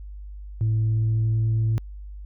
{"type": "tone with pitch glide", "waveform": "sine", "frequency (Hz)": [110, 111.47], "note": ["A2", "A2"], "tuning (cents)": [0, 23], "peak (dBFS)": -17, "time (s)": [0.61, 1.78], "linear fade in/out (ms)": 0, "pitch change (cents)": 23, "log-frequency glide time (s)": [0.79, 1.41], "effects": ["tanh soft clip ceiling -17 dBFS", "added 50 Hz sine -35 dBFS peak until 2.25 s"]}